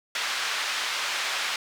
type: band-pass noise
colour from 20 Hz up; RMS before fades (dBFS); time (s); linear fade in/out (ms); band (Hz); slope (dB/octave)
pink; -29; 0.15-1.56; 2; 1400 to 4900; 12
effects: none